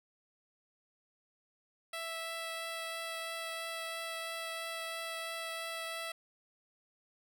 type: tone with vibrato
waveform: 10% pulse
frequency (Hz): 659.3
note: E5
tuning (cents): 0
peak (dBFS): -30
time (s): 1.93-6.12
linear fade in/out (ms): 5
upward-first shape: triangle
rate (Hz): 3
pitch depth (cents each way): 8
effects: none